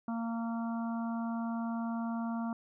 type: harmonic tone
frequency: 230 Hz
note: A#3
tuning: 23 cents flat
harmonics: 1 / 3 / 4 / 5 / 6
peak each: -33 / -43 / -45 / -47 / -49 dBFS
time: 0.08-2.53 s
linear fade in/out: 2 ms
effects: none